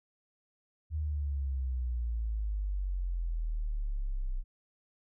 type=exponential sweep; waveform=sine; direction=down; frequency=78.6 to 30.87 Hz; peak=-30 dBFS; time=0.9-4.44 s; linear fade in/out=50 ms; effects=none